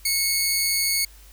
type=tone pair together; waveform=15% pulse; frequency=2193 / 4572 Hz; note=C#7 / D8; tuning=-19 / -47 cents; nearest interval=octave + minor second; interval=1272 cents; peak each=-17 dBFS; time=0.05-1.05 s; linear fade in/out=5 ms; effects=added 50 Hz sine -46 dBFS peak until 1.32 s + white hiss -52 dBFS RMS until 1.32 s